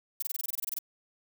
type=noise bursts; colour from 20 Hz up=violet; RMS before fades=-32 dBFS; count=13; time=0.2-0.788 s; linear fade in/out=5 ms; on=24 ms; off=23 ms; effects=none